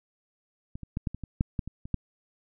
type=clicks; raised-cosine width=5 ms; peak=-25 / -27 / -17 / -16 / -24 / -24 / -11 / -16 / -24 / -27 / -14 dBFS; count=11; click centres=0.755 / 0.833 / 0.971 / 1.072 / 1.146 / 1.237 / 1.409 / 1.592 / 1.676 / 1.855 / 1.943 s; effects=none